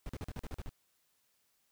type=noise bursts; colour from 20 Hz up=brown; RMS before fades=-40 dBFS; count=9; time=0.06-0.692 s; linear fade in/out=0 ms; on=32 ms; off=43 ms; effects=white hiss -75 dBFS RMS until 1.71 s